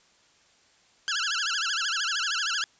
15% pulse tone with vibrato, 1496 Hz, F#6, 19 cents sharp, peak -19 dBFS, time 1.08-2.64 s, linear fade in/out 0 ms, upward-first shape sine, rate 13 Hz, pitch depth 220 cents each way, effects white hiss -61 dBFS RMS until 2.79 s + resampled to 16000 Hz

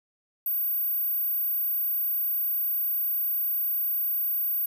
sine tone, 14430 Hz, A9, 43 cents sharp, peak -24 dBFS, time 0.46-4.66 s, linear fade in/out 5 ms, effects none

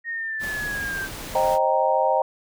sine linear sweep, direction down, 1864.7 to 1558 Hz, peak -26 dBFS, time 0.04-1.09 s, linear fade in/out 50 ms
pink noise, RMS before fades -35 dBFS, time 0.39-1.59 s, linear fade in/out 50 ms
sine chord, C minor seventh, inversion none, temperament equal with one note detuned, 528.4 / 622.3 / 784 / 932.3 Hz, C5 / Eb5 / G5 / Bb5, +17 / 0 / 0 / 0 cents, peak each -23 dBFS, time 1.35-2.22 s, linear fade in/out 2 ms
effects none

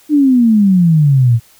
sine exponential sweep, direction down, 306.3 to 112.1 Hz, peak -6 dBFS, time 0.09-1.4 s, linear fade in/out 50 ms, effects white hiss -47 dBFS RMS until 1.59 s

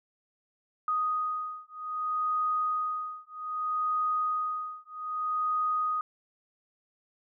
sine beating tone pair, 1245 / 1245.63 Hz, D#6 / D#6, +1 / +2 cents, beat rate 0.63 Hz, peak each -31 dBFS, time 0.88-6.01 s, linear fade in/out 2 ms, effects none

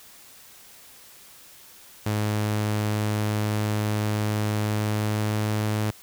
sawtooth tone with pitch glide, 105.9 to 106.76 Hz, G#2 to G#2, +34 to +48 cents, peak -19 dBFS, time 2.06-5.91 s, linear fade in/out 5 ms, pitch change +14 cents, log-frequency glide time 4.47-5.57 s, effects white hiss -49 dBFS RMS until 6.02 s

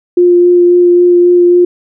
sine tone with vibrato, 352.6 Hz, F4, 17 cents sharp, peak -3 dBFS, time 0.17-1.65 s, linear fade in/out 5 ms, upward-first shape sine, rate 3.7 Hz, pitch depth 10 cents each way, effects none

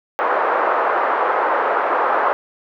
white band-pass noise, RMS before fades -18 dBFS, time 0.19-2.33 s, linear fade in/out 0 ms, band 440 to 1300 Hz, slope 24 dB/octave, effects none

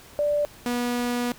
sine / sawtooth tone pair in turn, 587.3 / 242.9 Hz, D5 / B3, 0 / -29 cents, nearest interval octave + minor third, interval 1529 cents, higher first, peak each -20 dBFS, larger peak neither, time 0.19-0.45 / 0.66-1.32 s, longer second, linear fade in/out 0 ms, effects pink hiss -48 dBFS RMS until 1.38 s

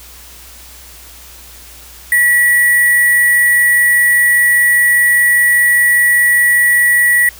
sine tone with sample-and-hold, 1935 Hz, B6, 36 cents flat, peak -7 dBFS, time 2.12-7.29 s, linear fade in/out 2 ms, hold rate 11025 Hz, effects added 60 Hz sine -40 dBFS peak until 7.39 s + white hiss -37 dBFS RMS until 7.39 s

